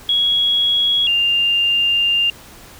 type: tone pair in turn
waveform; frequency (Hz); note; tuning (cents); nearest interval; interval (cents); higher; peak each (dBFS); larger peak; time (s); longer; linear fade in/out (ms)
sine; 3327 / 2798; G#7 / F7; +2 / +3; minor third; 299; first; -13; neither; 0.09-1.07 / 1.07-2.3; second; 2
effects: pink hiss -41 dBFS RMS until 2.79 s